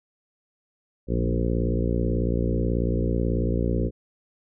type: harmonic tone with a mistuned harmonic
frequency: 58.27 Hz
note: A#1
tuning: in tune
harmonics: 1 / 2 / 3 / 4 / 5 / 6 / 7 / 8 / 9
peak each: -25 / -28 / -30 / -31 / -32 / -33 / -33 / -34 / -35 dBFS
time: 1.07-3.91 s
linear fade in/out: 50 ms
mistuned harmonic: 3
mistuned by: +23 cents
effects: none